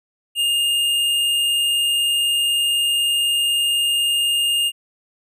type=tone; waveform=square; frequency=2826 Hz; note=F7; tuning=20 cents sharp; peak=-17 dBFS; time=0.35-4.72 s; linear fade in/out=50 ms; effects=resampled to 32000 Hz